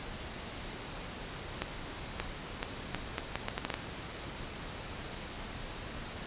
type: accelerating click train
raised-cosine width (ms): 0.3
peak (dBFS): -16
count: 11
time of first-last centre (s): 1.62-3.741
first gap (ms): 580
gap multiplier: 0.74
effects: pink hiss -42 dBFS RMS until 6.26 s + resampled to 8000 Hz